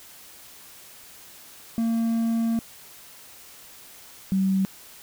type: tone pair in turn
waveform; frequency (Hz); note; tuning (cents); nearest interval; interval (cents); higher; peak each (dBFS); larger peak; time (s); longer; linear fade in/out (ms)
triangle / sine; 228.4 / 191.65; A#3 / G3; -35 / -39; minor third; 304; first; -19; neither; 1.78-2.59 / 4.32-4.65; first; 0
effects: white hiss -47 dBFS RMS until 5.02 s